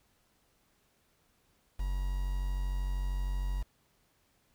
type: tone with quantisation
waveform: triangle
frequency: 46.48 Hz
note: F#1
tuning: 9 cents sharp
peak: -28 dBFS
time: 1.79-3.63 s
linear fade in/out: 10 ms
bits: 8
effects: pink hiss -71 dBFS RMS until 4.54 s